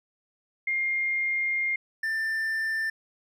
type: tone pair in turn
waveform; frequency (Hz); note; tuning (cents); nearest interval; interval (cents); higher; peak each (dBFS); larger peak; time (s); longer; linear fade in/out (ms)
sine / triangle; 2120 / 1782.7; C7 / A6; +22 / +22; minor third; 300; first; -24; neither; 0.67-1.76 / 2.03-2.9; first; 5
effects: none